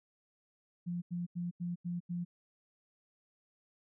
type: tone bursts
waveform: sine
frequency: 174.61 Hz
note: F3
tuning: in tune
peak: -34 dBFS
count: 6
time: 0.86-2.25 s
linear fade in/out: 20 ms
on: 160 ms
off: 86 ms
effects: none